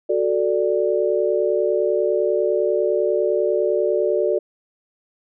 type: chord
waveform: sine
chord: D major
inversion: first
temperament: equal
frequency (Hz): 370 / 440 / 587.3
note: F#4 / A4 / D5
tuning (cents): 0 / 0 / 0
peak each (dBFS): -21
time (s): 0.09-4.39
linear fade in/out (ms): 10
effects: none